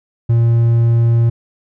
triangle tone, 116.54 Hz, A#2, in tune, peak -7 dBFS, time 0.29-1.3 s, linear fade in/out 10 ms, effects none

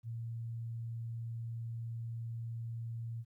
sine tone, 115.4 Hz, A#2, 17 cents flat, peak -38 dBFS, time 0.03-3.25 s, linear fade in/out 50 ms, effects 13-bit

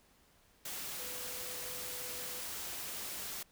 sine tone in noise, 497.6 Hz, B4, 13 cents sharp, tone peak -52 dBFS, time 0.99-2.4 s, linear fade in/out 5 ms, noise white, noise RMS -42 dBFS, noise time 0.65-3.43 s, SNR -13 dB, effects pink hiss -67 dBFS RMS until 3.51 s

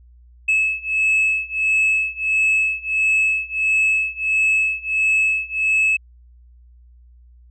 sine beating tone pair, 2594 / 2595.5 Hz, E7 / E7, -28 / -27 cents, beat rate 1.5 Hz, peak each -18 / -17 dBFS, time 0.48-5.97 s, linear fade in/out 10 ms, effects tanh soft clip ceiling -12 dBFS + added 60 Hz sine -45 dBFS peak until 7.5 s

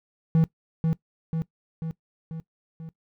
triangle tone with echo, 162 Hz, E3, 30 cents flat, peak -14 dBFS, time 0.35-0.44 s, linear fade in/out 0 ms, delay 490 ms, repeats 5, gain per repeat -4 dB, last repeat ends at 2.89 s, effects noise-tail reverb RT60 0.1 s tail -19 dB re dry

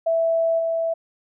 sine tone with level steps, 659.3 Hz, E5, in tune, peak -17 / -20 dBFS, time 0.06-0.94 s, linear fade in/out 10 ms, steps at 0.58 s, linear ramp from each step 20 ms, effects none

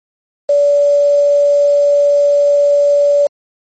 sine tone with quantisation, 575 Hz, D5, 37 cents flat, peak -7 dBFS, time 0.49-3.27 s, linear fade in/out 5 ms, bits 5, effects MP3 32 kbps

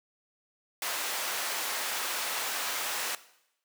pink high-pass noise, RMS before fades -33 dBFS, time 0.82-3.15 s, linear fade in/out 2 ms, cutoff 820 Hz, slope 12 dB/octave, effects noise-tail reverb RT60 0.8 s tail -17 dB re dry

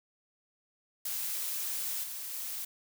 blue noise with level steps, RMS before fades -35 / -40 / -38 dBFS, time 1.05-2.65 s, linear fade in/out 5 ms, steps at 2.03 / 2.33 s, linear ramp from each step 10 ms, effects none

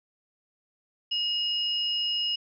sine tone pair together, 2873 / 5113 Hz, F7 / D#8, +48 / +46 cents, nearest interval minor seventh, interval 998 cents, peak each -26 / -32 dBFS, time 1.11-2.36 s, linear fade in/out 10 ms, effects none

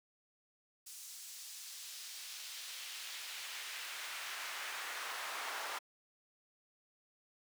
brown noise with high-pass filter sweep, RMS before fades -45 dBFS, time 0.86-5.79 s, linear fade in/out 10 ms, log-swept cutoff 7000 to 1000 Hz, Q 0.98, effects high-pass 400 Hz 12 dB/octave

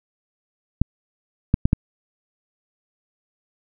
clicks, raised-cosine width 5 ms, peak -3 dBFS, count 4, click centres 0.816 / 1.541 / 1.655 / 1.731 s, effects none

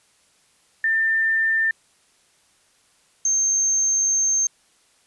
sine tone pair in turn, 1793 / 6351 Hz, A6 / G8, +32 / +22 cents, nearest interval octave + minor seventh, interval 2190 cents, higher second, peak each -17 dBFS, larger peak neither, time 0.84-1.71 / 3.25-4.47 s, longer second, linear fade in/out 2 ms, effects white hiss -60 dBFS RMS until 5.06 s + resampled to 24000 Hz

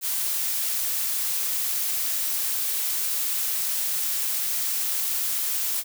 blue noise, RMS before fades -26 dBFS, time 0.01-5.84 s, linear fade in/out 50 ms, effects none

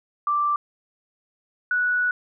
sine tone pair in turn, 1174.7 / 1472.5 Hz, D6 / F#6, 0 / -9 cents, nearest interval major third, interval 391 cents, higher second, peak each -19 dBFS, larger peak neither, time 0.27-0.56 / 1.71-2.11 s, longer second, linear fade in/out 2 ms, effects none

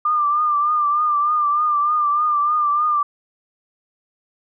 sine tone with vibrato, 1195 Hz, D6, 30 cents sharp, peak -15 dBFS, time 0.05-3.03 s, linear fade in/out 5 ms, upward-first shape triangle, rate 3.3 Hz, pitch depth 56 cents each way, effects none

